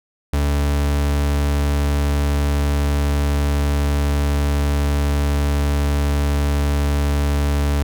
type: tone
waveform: 40% pulse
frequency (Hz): 72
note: D2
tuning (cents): -34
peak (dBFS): -15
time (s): 0.33-7.83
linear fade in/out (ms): 5
effects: none